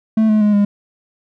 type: tone with pitch steps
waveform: triangle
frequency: 219.8 / 214.3 / 208.9 / 203.7 Hz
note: A3 / A3 / G#3 / G#3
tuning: -2 / -45 / +10 / -33 cents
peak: -8 dBFS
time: 0.17-0.65 s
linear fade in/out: 5 ms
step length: 120 ms
effects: none